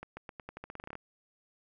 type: accelerating click train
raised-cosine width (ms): 0.5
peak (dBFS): -27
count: 15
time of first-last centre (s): 0.03-0.954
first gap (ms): 140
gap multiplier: 0.87
effects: none